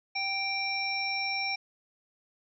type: harmonic tone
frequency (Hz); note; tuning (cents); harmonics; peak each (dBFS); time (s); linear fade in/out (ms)
784; G5; 0; 1 / 3 / 5 / 7; -36 / -31 / -45 / -34; 0.15-1.56; 10
effects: none